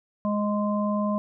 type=harmonic tone; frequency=207.7 Hz; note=G#3; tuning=in tune; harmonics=1 / 3 / 5; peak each=-24 / -29 / -31 dBFS; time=0.25-1.18 s; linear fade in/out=0 ms; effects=none